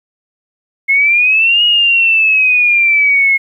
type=exponential two-way sweep; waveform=sine; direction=up then down; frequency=2158 to 2894 to 2158 Hz; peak=-7 dBFS; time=0.88-3.38 s; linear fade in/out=20 ms; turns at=1.64 s; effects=8-bit